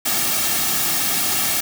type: noise with comb filter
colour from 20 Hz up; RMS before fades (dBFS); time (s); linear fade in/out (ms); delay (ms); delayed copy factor
white; -20; 0.05-1.61; 10; 2; -0.65
effects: none